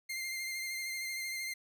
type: tone with vibrato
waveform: sawtooth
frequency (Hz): 2100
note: C7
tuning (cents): +6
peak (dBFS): -33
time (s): 0.09-1.54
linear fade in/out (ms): 10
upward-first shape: sine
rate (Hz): 13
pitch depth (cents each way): 22
effects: none